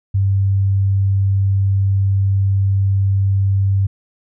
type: tone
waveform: sine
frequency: 97.8 Hz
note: G2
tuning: 4 cents flat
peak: -12 dBFS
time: 0.14-3.87 s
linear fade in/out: 10 ms
effects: none